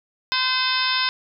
harmonic tone, 514 Hz, C5, 31 cents flat, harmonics 2 / 3 / 4 / 5 / 6 / 7 / 8 / 9 / 10, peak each -26 / -27 / -30 / -28 / -31 / -26 / -31 / -32 / -26 dBFS, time 0.32-1.09 s, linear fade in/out 0 ms, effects none

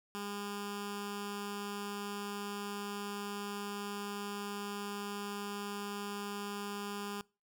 10% pulse tone with notch filter, 203.3 Hz, G#3, 37 cents flat, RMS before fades -41 dBFS, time 0.15-7.21 s, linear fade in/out 0 ms, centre 620 Hz, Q 1.9, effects noise-tail reverb RT60 0.3 s tail -23 dB re dry

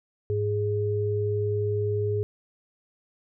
sine tone pair together, 103.83 / 415.3 Hz, G#2 / G#4, 0 / 0 cents, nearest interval 2 octaves, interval 2400 cents, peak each -26 dBFS, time 0.3-2.23 s, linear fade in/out 0 ms, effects none

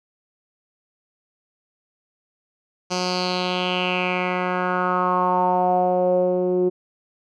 10% pulse tone with low-pass filter sweep, 181.4 Hz, F#3, 34 cents flat, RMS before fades -21 dBFS, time 2.9-6.7 s, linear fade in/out 20 ms, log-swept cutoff 5600 to 370 Hz, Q 4.5, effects none

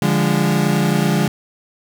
35% pulse chord, D diminished, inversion none, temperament equal with one note detuned, 146.83 / 174.61 / 205.5 Hz, D3 / F3 / Ab3, 0 / 0 / -18 cents, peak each -17 dBFS, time 0.02-1.28 s, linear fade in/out 2 ms, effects none

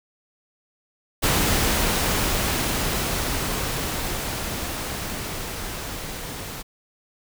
pink noise with level ramp, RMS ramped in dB -20 to -34 dBFS, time 1.22-6.63 s, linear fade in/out 20 ms, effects none

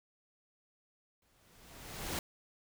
pink noise with exponential growth, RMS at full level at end -35 dBFS, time 1.22-2.19 s, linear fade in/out 2 ms, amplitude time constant 210 ms, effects none

